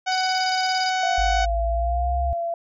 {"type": "harmonic tone", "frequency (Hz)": 747, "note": "F#5", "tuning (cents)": 16, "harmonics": [1, 2, 3, 4, 5, 6, 7, 8, 9], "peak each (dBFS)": [-22, -28, -32, -34, -36, -38, -39, -40, -41], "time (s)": [0.06, 1.46], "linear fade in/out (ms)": 20}
{"type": "tone bursts", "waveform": "sine", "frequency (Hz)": 4885, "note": "D#8", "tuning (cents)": -33, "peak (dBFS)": -25, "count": 14, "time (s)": [0.12, 0.893], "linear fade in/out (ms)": 0, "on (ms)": 32, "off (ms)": 25}
{"type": "tone with vibrato", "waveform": "sine", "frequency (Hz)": 690, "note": "F5", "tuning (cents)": -21, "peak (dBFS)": -23, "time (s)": [1.03, 2.54], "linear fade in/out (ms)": 2, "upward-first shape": "sine", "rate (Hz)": 1.2, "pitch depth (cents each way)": 30}
{"type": "exponential sweep", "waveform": "sine", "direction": "up", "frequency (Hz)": [49.98, 69.3], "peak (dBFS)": -22, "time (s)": [1.18, 2.33], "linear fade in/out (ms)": 0}
{"effects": []}